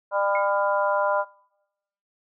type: harmonic tone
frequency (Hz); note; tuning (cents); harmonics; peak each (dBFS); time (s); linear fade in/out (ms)
200.1; G3; +36; 3 / 4 / 5 / 6 / 7; -23 / -30 / -25 / -37 / -30; 0.11-1.25; 50
type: tone with exponential decay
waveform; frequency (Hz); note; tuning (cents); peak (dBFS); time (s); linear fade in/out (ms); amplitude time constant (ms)
sine; 2174; C#7; -34; -26; 0.35-0.52; 2; 35
effects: noise-tail reverb RT60 0.9 s tail -24 dB re dry